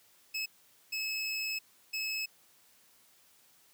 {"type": "tone bursts at uneven times", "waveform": "25% pulse", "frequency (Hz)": 2589, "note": "E7", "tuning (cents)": -32, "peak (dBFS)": -29, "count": 3, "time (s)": [[0.34, 0.46], [0.92, 1.59], [1.93, 2.26]], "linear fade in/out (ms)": 10, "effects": ["white hiss -64 dBFS RMS until 3.73 s", "high-pass 80 Hz 12 dB/octave"]}